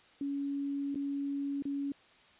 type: tone with dropouts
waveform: sine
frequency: 280.7 Hz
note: C#4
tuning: 22 cents sharp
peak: -32 dBFS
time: 0.21-1.92 s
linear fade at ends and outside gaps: 2 ms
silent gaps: 0.946-0.956 / 1.623-1.653 s
effects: white hiss -61 dBFS RMS until 2.39 s + resampled to 8000 Hz